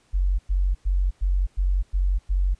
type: tone bursts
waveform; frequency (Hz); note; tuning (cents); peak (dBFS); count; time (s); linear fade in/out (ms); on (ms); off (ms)
sine; 46.25; F#1; 0; -18; 7; 0.13-2.55; 20; 260; 100
effects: pink hiss -62 dBFS RMS until 2.59 s + resampled to 22050 Hz